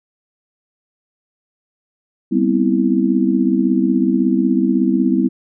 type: chord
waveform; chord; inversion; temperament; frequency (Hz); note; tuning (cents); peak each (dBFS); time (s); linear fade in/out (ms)
sine; C major seventh; second; just; 196.22 / 245.3 / 261.6 / 327; G3 / B3 / C4 / E4; +2 / -12 / 0 / -14; -18; 2.31-5.29; 20
effects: none